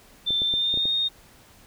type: tone with pitch glide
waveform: sine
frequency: 3556 to 3692 Hz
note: A7 to A#7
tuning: +18 to -17 cents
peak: -21 dBFS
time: 0.26-1.09 s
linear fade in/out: 20 ms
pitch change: +65 cents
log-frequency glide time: 0.44-0.89 s
type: clicks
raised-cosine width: 2 ms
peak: -22 dBFS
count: 6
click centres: 0.306 / 0.419 / 0.539 / 0.741 / 0.774 / 0.855 s
effects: pink hiss -53 dBFS RMS until 1.66 s